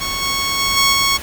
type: tone with level steps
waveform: 10% pulse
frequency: 1104 Hz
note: C#6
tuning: 7 cents flat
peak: -12 / -9 / -7 / -3 / -5 dBFS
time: 0-1.18 s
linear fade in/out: 20 ms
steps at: 0.21 / 0.58 / 0.76 / 0.92 s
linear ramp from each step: 20 ms
effects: pink hiss -30 dBFS RMS until 1.22 s